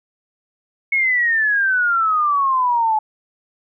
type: exponential sweep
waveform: sine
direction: down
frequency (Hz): 2200 to 853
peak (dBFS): -14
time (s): 0.92-2.99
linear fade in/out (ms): 5
effects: none